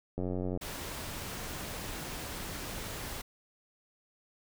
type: click train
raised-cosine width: 2 ms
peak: -22 dBFS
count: 37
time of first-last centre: 0.18-0.574 s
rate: 91.4 Hz
type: noise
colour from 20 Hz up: pink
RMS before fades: -40 dBFS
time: 0.61-3.22 s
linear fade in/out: 10 ms
effects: none